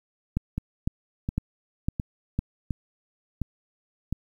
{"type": "two click trains", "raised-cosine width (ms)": 5, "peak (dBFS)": [-12, -15], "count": [5, 6], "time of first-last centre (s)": [[0.37, 2.39], [0.58, 4.126]], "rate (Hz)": [1.98, 1.41], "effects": ["9-bit"]}